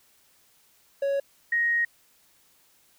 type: tone pair in turn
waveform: triangle / sine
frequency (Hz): 556 / 1875.6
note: C#5 / A#6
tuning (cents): +5 / +10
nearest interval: octave + major sixth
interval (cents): 2105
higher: second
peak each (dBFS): -21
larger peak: neither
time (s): 1.02-1.2 / 1.52-1.85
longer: second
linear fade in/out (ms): 5
effects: white hiss -62 dBFS RMS until 2.98 s